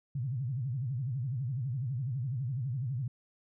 sine tone with vibrato, 127.9 Hz, C3, 39 cents flat, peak -31 dBFS, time 0.15-3.08 s, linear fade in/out 5 ms, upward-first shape sine, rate 12 Hz, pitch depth 210 cents each way, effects none

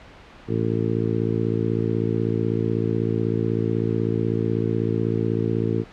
harmonic tone, 56.1 Hz, A1, 34 cents sharp, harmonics 2 / 3 / 4 / 5 / 6 / 7 / 8, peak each -25 / -28 / -28 / -30 / -28 / -29 / -29 dBFS, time 0.47-5.85 s, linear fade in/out 50 ms, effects pink hiss -45 dBFS RMS until 5.92 s + low-pass 3000 Hz 12 dB/octave

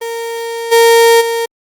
35% pulse tone with level steps, 462 Hz, A#4, 16 cents flat, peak -17 / -3 / -12 dBFS, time 0.01-1.46 s, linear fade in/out 10 ms, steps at 0.71 / 1.2 s, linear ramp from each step 20 ms, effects Opus 32 kbps

